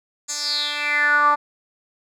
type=tone with band-pass filter sweep; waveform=10% pulse; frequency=293.7 Hz; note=D4; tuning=in tune; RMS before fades=-20 dBFS; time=0.28-1.36 s; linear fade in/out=20 ms; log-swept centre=6900 to 1000 Hz; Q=6.4; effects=none